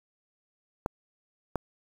clicks, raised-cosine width 1 ms, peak -14 / -14 dBFS, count 2, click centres 0.861 / 1.557 s, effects 7-bit

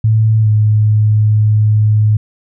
sine tone with pitch glide, 110 to 106.93 Hz, A2 to A2, 0 to -49 cents, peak -7 dBFS, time 0.04-2.17 s, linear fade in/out 5 ms, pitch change -49 cents, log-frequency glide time 0.41-0.48 s, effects none

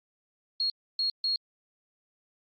sine tone bursts at uneven times, 4294 Hz, C8, 44 cents sharp, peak -25 dBFS, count 3, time 0.6-0.7 / 0.99-1.1 / 1.24-1.36 s, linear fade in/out 2 ms, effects Opus 48 kbps

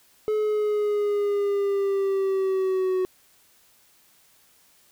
triangle linear sweep, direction down, 429.2 to 370 Hz, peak -19 dBFS, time 0.28-3.05 s, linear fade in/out 0 ms, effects white hiss -59 dBFS RMS until 4.91 s

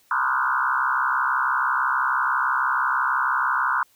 sine tone with frequency modulation, 1235 Hz, D#6, 13 cents flat, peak -19 dBFS, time 0.11-3.83 s, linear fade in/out 2 ms, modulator 66.1 Hz, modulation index 4.4, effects white hiss -60 dBFS RMS until 3.95 s

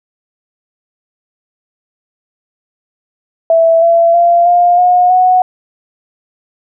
sine tone with pitch steps, 659.3 / 673.9 / 688.9 / 704.2 / 719.8 / 735.8 Hz, E5 / E5 / F5 / F5 / F#5 / F#5, 0 / +38 / -24 / +14 / -48 / -10 cents, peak -5 dBFS, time 3.5-5.42 s, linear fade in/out 2 ms, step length 320 ms, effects none

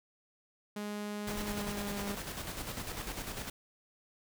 sawtooth tone with pitch glide, 207.7 to 201.7 Hz, G#3 to G3, 0 to +50 cents, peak -33 dBFS, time 0.76-2.15 s, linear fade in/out 5 ms, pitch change -50 cents, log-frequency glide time 1.42-2.03 s
pink noise with tremolo, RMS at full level -39 dBFS, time 1.27-3.5 s, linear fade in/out 5 ms, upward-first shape square, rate 10 Hz, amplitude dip 45%
effects none

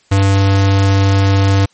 square tone, 98 Hz, G2, in tune, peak -9 dBFS, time 0.11-1.66 s, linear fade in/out 10 ms, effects white hiss -53 dBFS RMS until 1.73 s + MP3 32 kbps

